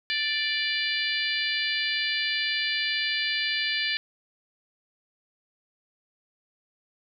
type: harmonic tone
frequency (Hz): 587.3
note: D5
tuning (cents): 0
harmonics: 3 / 4 / 5 / 6 / 7 / 8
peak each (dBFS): -30 / -31 / -32 / -33 / -33 / -34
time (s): 0.1-3.97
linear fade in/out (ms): 0
effects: none

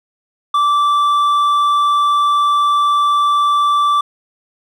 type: tone with hard clipping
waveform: sine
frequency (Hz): 1166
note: D6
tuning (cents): -13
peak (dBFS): -12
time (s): 0.54-4.01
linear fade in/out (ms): 5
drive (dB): 5
effects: none

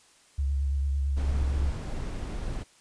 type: tone with vibrato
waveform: sine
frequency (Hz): 69.4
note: C#2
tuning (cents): +3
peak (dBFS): -24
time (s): 0.38-1.71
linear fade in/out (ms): 10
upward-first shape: sine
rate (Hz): 8.9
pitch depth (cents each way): 40
type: noise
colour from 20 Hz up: brown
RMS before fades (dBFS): -33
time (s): 1.16-2.64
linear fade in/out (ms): 20
effects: white hiss -59 dBFS RMS until 2.8 s + resampled to 22050 Hz

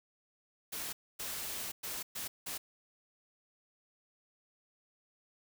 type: noise bursts at uneven times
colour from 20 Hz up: white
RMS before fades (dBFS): -40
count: 5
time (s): 0.72-0.93 / 1.19-1.72 / 1.83-2.03 / 2.15-2.28 / 2.46-2.58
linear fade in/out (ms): 10
effects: none

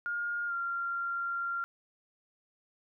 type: tone with pitch glide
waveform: sine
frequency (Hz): 1418 to 1384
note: F6 to F6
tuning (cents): +26 to -16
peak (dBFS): -31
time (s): 0.06-1.64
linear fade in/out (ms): 0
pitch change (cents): -42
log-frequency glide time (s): 0.47-0.53
effects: none

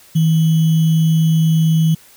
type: tone with sample-and-hold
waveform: sine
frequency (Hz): 160.7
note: E3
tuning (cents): -44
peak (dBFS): -10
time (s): 0.15-1.95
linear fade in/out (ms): 10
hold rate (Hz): 3150
effects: white hiss -46 dBFS RMS until 2.16 s

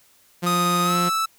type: tone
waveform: sawtooth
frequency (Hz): 175.7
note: F3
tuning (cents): +11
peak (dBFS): -18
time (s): 0.42-1.1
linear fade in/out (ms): 20
type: tone with pitch glide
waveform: 45% pulse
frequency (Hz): 1244.5 to 1314.7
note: D#6 to E6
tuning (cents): 0 to -5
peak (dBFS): -20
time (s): 0.46-1.26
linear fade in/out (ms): 10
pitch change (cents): +95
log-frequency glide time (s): 0.83-0.96
effects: white hiss -57 dBFS RMS until 1.38 s

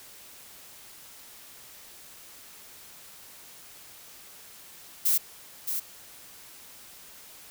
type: noise with echo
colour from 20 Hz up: violet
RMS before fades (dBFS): -23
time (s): 5.05-5.18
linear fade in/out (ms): 10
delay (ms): 620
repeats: 1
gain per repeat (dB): -7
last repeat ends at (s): 5.8
effects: white hiss -49 dBFS RMS until 7.5 s

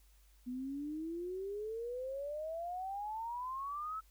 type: exponential sweep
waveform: sine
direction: up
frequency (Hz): 244.2 to 1318.5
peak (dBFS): -38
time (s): 0.46-4.01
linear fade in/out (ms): 20
effects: added 50 Hz sine -62 dBFS peak until 4.1 s + white hiss -71 dBFS RMS until 4.1 s

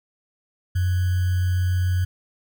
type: tone with sample-and-hold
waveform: sine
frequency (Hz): 90.7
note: F#2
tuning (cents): -34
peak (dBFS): -18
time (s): 0.75-2.05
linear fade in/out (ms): 10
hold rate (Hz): 1575
effects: none

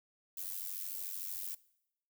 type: noise with amplitude modulation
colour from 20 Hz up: violet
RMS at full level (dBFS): -38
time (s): 0.37-1.55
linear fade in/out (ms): 5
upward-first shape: sine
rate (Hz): 93.3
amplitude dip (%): 75
effects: noise-tail reverb RT60 0.8 s tail -21 dB re dry

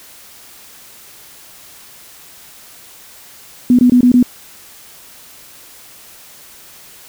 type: tone bursts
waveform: sine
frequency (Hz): 246.9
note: B3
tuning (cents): 0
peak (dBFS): -5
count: 5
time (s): 3.7-4.228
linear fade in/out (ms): 2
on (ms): 88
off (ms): 22
effects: white hiss -40 dBFS RMS until 7.08 s

